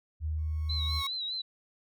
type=tone with pitch glide; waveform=sine; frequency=77.78 to 77.29 Hz; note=D#2 to D#2; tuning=0 to -11 cents; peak=-29 dBFS; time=0.2-1.03 s; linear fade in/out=50 ms; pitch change=-11 cents; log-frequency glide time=0.5-0.9 s
type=tone with exponential growth; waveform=30% pulse; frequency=1101 Hz; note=C#6; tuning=12 cents flat; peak=-30 dBFS; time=0.38-1.07 s; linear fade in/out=5 ms; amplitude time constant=150 ms
type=tone with vibrato; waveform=sine; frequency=3954 Hz; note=B7; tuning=1 cent sharp; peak=-32 dBFS; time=0.69-1.42 s; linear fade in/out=10 ms; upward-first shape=sine; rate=4.9 Hz; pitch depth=65 cents each way
effects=none